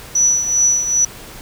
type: tone with tremolo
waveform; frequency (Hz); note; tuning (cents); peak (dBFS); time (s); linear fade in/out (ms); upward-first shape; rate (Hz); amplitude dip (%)
sine; 5920; F#8; 0; -9; 0.15-1.05; 5; triangle; 2.5; 70
effects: pink hiss -36 dBFS RMS until 1.41 s